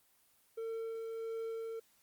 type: tone with tremolo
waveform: triangle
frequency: 452.1 Hz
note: A4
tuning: 47 cents sharp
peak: -35 dBFS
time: 0.57-1.8 s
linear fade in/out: 10 ms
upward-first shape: sine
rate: 1.5 Hz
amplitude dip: 25%
effects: white hiss -70 dBFS RMS until 2.02 s + Opus 24 kbps